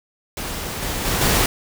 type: noise with level steps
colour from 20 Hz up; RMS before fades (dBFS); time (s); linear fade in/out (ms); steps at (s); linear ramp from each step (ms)
pink; -28 / -25 / -21 / -17; 0.37-1.46; 2; 0.82 / 1.05 / 1.21; 5
effects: none